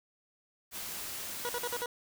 white noise, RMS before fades -40 dBFS, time 0.71-1.86 s, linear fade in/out 50 ms
20% pulse tone bursts, 483.1 Hz, B4, 38 cents flat, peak -28 dBFS, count 5, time 1.45-1.859 s, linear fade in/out 0 ms, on 41 ms, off 51 ms
effects none

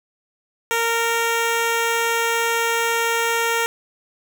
10% pulse tone, 462.1 Hz, A#4, 15 cents flat, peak -10 dBFS, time 0.71-3.66 s, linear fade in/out 0 ms, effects none

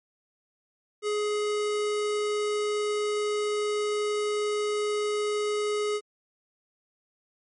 square tone, 418.8 Hz, G#4, 15 cents sharp, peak -26 dBFS, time 1.02-6.01 s, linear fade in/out 50 ms, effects MP3 48 kbps

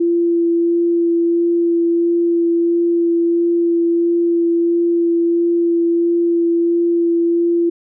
sine tone with vibrato, 340 Hz, F4, 46 cents flat, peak -12 dBFS, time 0-7.7 s, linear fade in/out 10 ms, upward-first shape sine, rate 1.5 Hz, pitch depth 10 cents each way, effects none

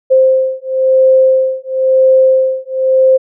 sine beating tone pair, 523.3 / 524.28 Hz, C5 / C5, 0 / +3 cents, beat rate 0.98 Hz, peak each -10 dBFS, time 0.1-3.18 s, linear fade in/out 20 ms, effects none

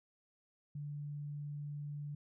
sine tone, 146.1 Hz, D3, 9 cents flat, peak -40 dBFS, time 0.75-2.15 s, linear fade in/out 5 ms, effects none

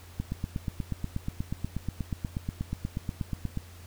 click train, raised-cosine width 5 ms, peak -18 dBFS, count 29, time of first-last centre 0.2-3.573 s, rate 8.3 Hz, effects added 87 Hz sine -47 dBFS peak until 3.86 s + pink hiss -53 dBFS RMS until 3.86 s

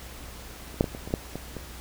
clicks, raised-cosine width 2 ms, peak -29 / -6 / -14 / -22 / -23 / -28 / -10 / -19 / -21 dBFS, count 9, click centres 0.743 / 0.809 / 0.842 / 0.949 / 1.075 / 1.107 / 1.139 / 1.356 / 1.567 s, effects added 61 Hz sine -44 dBFS peak until 1.8 s + pink hiss -44 dBFS RMS until 1.8 s

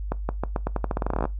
accelerating click train, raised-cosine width 1 ms, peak -11 dBFS, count 19, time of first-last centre 0.12-1.254 s, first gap 170 ms, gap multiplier 0.86, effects noise-tail reverb RT60 0.2 s tail -20 dB re dry + added 50 Hz sine -28 dBFS peak until 1.39 s

